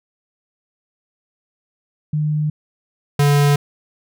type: tone pair in turn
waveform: sine / square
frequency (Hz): 151.5 / 144.03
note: D#3 / D3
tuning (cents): -46 / -33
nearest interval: minor second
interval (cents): 87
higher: first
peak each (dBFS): -16 / -12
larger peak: second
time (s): 2.13-2.5 / 3.19-3.56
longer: neither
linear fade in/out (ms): 5
effects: none